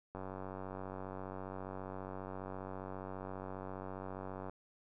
click train, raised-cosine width 1 ms, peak -30 dBFS, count 413, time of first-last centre 0.15-4.496 s, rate 94.8 Hz, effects none

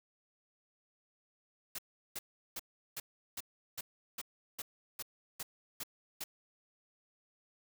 white noise bursts, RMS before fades -41 dBFS, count 12, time 1.75-6.24 s, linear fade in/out 5 ms, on 35 ms, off 370 ms, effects none

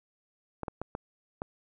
clicks, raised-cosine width 1 ms, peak -20 dBFS, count 5, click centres 0.633 / 0.682 / 0.816 / 0.951 / 1.419 s, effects none

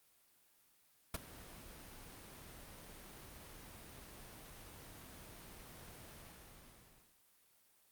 pink noise with ADSR envelope, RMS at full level -35 dBFS, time 1.14-7.22 s, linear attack 6 ms, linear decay 22 ms, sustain -19 dB, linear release 1100 ms, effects white hiss -71 dBFS RMS until 7.91 s + Opus 32 kbps

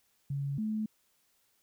sine tone pair in turn, 140 / 216.2 Hz, C#3 / A3, +18 / -30 cents, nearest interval minor sixth, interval 752 cents, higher second, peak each -31 / -30 dBFS, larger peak second, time 0.3-0.58 / 0.58-0.86 s, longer neither, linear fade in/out 5 ms, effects white hiss -72 dBFS RMS until 1.62 s

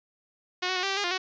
5% pulse tone with pitch steps, 363.2 / 372.7 / 364 / 391.1 / 388.9 / 407.4 / 351.3 / 373.5 Hz, F#4 / F#4 / F#4 / G4 / G4 / G#4 / F4 / F#4, -32 / +13 / -28 / -4 / -14 / -33 / +10 / +16 cents, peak -15 dBFS, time 0.62-1.18 s, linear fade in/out 10 ms, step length 70 ms, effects resampled to 16000 Hz

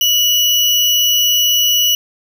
sine tone with sample-and-hold, 2938 Hz, F#7, 13 cents flat, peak -10 dBFS, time 0.01-1.95 s, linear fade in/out 2 ms, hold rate 8820 Hz, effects none

